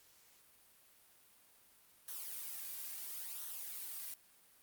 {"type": "noise with flanger", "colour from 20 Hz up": "blue", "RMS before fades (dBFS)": -45, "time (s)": [2.08, 4.14], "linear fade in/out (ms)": 2, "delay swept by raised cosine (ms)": [0.41, 2.31], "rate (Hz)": 0.73, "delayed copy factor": -0.55, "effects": ["white hiss -66 dBFS RMS until 4.62 s", "Opus 48 kbps"]}